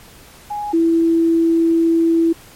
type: tone pair in turn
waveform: sine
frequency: 830.6 / 330.9 Hz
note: G#5 / E4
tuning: 0 / +7 cents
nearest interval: octave + major third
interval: 1593 cents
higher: first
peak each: -21 / -11 dBFS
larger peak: second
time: 0.5-0.73 / 0.73-2.33 s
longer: second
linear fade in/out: 10 ms
effects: pink hiss -43 dBFS RMS until 2.55 s + MP3 64 kbps